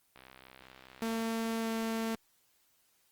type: click train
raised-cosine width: 0.3 ms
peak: -35 dBFS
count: 70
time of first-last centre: 0.16-1.225 s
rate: 64.8 Hz
type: tone with pitch glide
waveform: sawtooth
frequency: 226.3 to 225 Hz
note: A3 to A3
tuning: +49 to +39 cents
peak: -28 dBFS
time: 1.02-2.15 s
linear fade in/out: 0 ms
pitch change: -10 cents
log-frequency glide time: 1.61-1.69 s
effects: white hiss -71 dBFS RMS until 3.11 s + Opus 24 kbps